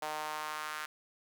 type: tone with high-pass filter sweep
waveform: sawtooth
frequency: 153.2 Hz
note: D#3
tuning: 27 cents flat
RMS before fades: -39 dBFS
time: 0.02-0.86 s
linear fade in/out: 5 ms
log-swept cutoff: 740 to 1400 Hz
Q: 2.3
effects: none